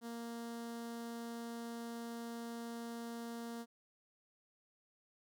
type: tone with notch filter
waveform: sawtooth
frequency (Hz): 233.1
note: A#3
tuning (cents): 0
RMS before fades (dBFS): -45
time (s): 0.01-3.66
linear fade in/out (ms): 50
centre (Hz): 2400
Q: 1.7
effects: none